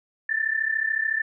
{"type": "tone pair together", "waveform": "sine", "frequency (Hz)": [1756.2, 1790], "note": ["A6", "A6"], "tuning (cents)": [-4, 29], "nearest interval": "unison", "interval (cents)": 33, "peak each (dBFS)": -25, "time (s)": [0.29, 1.22], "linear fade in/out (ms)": 5, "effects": []}